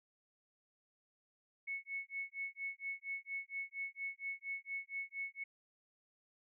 sine tone with tremolo, 2204 Hz, C#7, 11 cents flat, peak -37 dBFS, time 1.67-5.44 s, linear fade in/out 10 ms, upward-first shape sine, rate 4.3 Hz, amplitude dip 100%, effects none

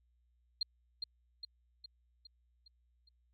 sine tone with echo, 4200 Hz, C8, 6 cents sharp, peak -30 dBFS, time 0.61-0.63 s, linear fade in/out 5 ms, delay 410 ms, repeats 6, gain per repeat -5 dB, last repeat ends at 3.09 s, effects added 60 Hz sine -70 dBFS peak until 3.33 s + AAC 64 kbps

